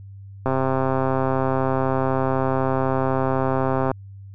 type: click train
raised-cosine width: 1 ms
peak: -8 dBFS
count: 457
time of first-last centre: 0.46-3.915 s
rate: 132 Hz
effects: added 98 Hz sine -37 dBFS peak until 4.34 s